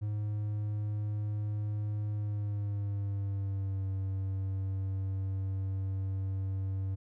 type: tone with pitch glide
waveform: triangle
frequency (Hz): 104.9 to 96.19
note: G#2 to G2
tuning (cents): +18 to -32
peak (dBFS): -29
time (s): 0.01-6.96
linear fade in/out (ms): 20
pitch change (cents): -150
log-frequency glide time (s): 2.12-3.87
effects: none